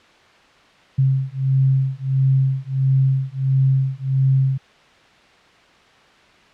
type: beating tone pair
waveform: sine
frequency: 133 / 134.5 Hz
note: C3 / C3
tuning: +29 / +48 cents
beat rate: 1.5 Hz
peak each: -18 dBFS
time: 0.98-4.58 s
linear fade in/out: 10 ms
effects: white hiss -50 dBFS RMS until 6.53 s + low-pass 3000 Hz 12 dB/octave